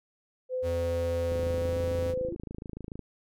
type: tone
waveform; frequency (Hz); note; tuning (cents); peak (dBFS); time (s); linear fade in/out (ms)
sine; 510; C5; -44; -28; 0.49-2.32; 50
type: tone with pitch glide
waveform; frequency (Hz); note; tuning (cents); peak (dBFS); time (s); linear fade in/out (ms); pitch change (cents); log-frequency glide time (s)
square; 85 to 87.34; F2 to F2; -46 to +1; -32; 0.62-2.15; 50; +47; 1.46-1.77
type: click train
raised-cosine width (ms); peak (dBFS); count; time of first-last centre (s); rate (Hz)
3; -26; 46; 1.32-2.993; 26.9
type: tone with exponential growth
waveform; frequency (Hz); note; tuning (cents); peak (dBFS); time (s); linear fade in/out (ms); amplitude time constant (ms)
sine; 341.5; F4; -39; -31; 2.05-2.35; 5; 65
effects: none